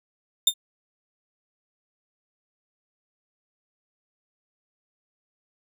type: tone with exponential decay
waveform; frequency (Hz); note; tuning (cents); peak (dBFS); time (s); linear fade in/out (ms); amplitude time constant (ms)
sawtooth; 3618; A7; +48; -9; 0.47-0.54; 5; 15
effects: none